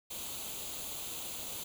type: noise with comb filter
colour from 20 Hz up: white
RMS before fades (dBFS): -41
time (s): 0.1-1.64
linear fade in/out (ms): 10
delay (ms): 0.28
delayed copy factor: +0.65
effects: none